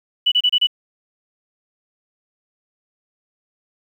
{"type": "tone bursts", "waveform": "sine", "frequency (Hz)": 2960, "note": "F#7", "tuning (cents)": 0, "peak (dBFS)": -12, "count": 5, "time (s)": [0.26, 0.671], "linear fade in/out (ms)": 10, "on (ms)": 59, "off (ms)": 29, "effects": ["8-bit"]}